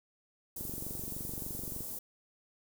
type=band-stop noise; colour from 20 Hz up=white; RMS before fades=-41 dBFS; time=0.56-1.99 s; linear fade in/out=5 ms; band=500 to 9800 Hz; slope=12 dB/octave
type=click train; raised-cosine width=3 ms; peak=-30 dBFS; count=29; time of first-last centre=0.61-1.807 s; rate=23.4 Hz
effects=none